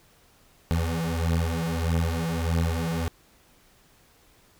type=beating tone pair; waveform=25% pulse; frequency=82.1 / 83.7 Hz; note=E2 / E2; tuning=-6 / +27 cents; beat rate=1.6 Hz; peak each=-23 dBFS; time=0.71-3.08 s; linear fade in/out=0 ms; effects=pink hiss -59 dBFS RMS until 4.59 s